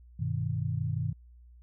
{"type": "chord", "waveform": "sine", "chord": "G augmented", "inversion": "none", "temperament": "equal", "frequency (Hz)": [98, 123.47, 155.56], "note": ["G2", "B2", "D#3"], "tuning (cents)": [0, 0, 0], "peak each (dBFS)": [-33, -32, -33], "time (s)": [0.19, 1.13], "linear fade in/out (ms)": 10, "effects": ["added 60 Hz sine -51 dBFS peak until 1.62 s"]}